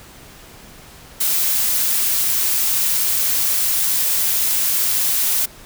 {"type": "noise", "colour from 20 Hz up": "blue", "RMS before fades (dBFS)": -18, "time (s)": [1.2, 5.46], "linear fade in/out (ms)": 10, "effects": ["pink hiss -42 dBFS RMS until 5.65 s"]}